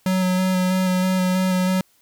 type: tone with vibrato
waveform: square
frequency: 185 Hz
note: F#3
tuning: in tune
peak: -18 dBFS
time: 0.06-1.81 s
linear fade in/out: 2 ms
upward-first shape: square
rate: 3.1 Hz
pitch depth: 13 cents each way
effects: white hiss -60 dBFS RMS until 2.01 s